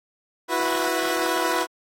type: chord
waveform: 15% pulse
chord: E suspended second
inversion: none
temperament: equal with one note detuned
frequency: 329.6 / 366.6 / 493.9 Hz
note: E4 / F#4 / B4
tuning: 0 / -16 / 0 cents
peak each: -20 dBFS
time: 0.48-1.67 s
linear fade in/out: 50 ms
effects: AAC 48 kbps